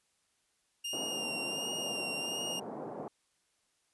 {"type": "tone with vibrato", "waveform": "sawtooth", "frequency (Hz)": 2809, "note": "F7", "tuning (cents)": 9, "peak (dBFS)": -32, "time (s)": [0.84, 2.6], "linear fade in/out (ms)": 10, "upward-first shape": "sine", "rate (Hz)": 1.4, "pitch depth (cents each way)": 26}
{"type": "band-pass noise", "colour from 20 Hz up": "white", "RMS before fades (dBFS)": -42, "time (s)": [0.93, 3.08], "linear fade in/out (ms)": 2, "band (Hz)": [160, 790], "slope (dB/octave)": 24}
{"effects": ["white hiss -75 dBFS RMS until 3.93 s", "resampled to 24000 Hz"]}